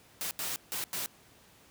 white noise bursts at uneven times, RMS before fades -35 dBFS, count 4, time 0.21-0.31 / 0.39-0.56 / 0.72-0.84 / 0.93-1.06 s, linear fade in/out 0 ms, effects pink hiss -59 dBFS RMS until 1.7 s + high-pass 80 Hz 12 dB/octave

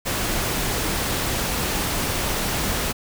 pink noise, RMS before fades -24 dBFS, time 0.05-2.93 s, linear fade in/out 20 ms, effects none

